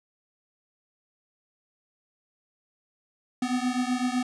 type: beating tone pair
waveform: square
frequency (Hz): 246.9 / 254.8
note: B3 / C4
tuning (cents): 0 / -46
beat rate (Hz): 7.9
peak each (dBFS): -28 / -29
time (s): 3.42-4.23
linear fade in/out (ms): 5
effects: resampled to 22050 Hz + 9-bit